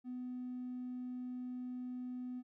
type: tone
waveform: triangle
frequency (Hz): 250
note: B3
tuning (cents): +21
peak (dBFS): -37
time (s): 0.04-2.43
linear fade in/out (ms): 50
effects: tanh soft clip ceiling -37 dBFS